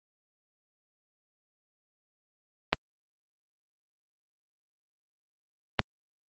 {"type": "clicks", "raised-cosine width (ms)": 0.3, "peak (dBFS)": -4, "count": 2, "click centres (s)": [2.73, 5.793], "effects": ["high-pass 100 Hz 12 dB/octave", "Opus 32 kbps"]}